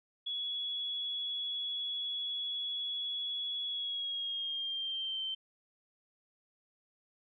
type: tone with pitch glide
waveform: sine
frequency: 3372 to 3110 Hz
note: G#7 to G7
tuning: +26 to -14 cents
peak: -34 dBFS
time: 0.26-5.35 s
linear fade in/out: 10 ms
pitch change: -140 cents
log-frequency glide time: 3.66-5.23 s
effects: none